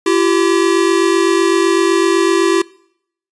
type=tone pair together; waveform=square; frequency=338.8 / 386.7 Hz; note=E4 / G4; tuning=+48 / -24 cents; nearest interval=major second; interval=228 cents; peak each=-14 dBFS; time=0.06-2.62 s; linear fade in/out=5 ms; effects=noise-tail reverb RT60 0.7 s tail -23 dB re dry + resampled to 22050 Hz